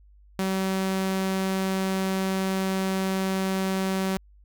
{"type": "tone", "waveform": "sawtooth", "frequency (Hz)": 190.6, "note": "G3", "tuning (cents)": -48, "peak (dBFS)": -20, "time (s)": [0.39, 4.17], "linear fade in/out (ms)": 0, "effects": ["added 50 Hz sine -51 dBFS peak until 4.44 s"]}